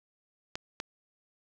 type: clicks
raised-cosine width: 0.2 ms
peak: -17 dBFS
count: 2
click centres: 0.555 / 0.801 s
effects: none